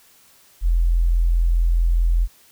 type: tone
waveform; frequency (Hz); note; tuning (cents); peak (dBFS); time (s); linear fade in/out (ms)
sine; 42.4; E1; +50; -14; 0.61-2.28; 50
effects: white hiss -53 dBFS RMS until 2.51 s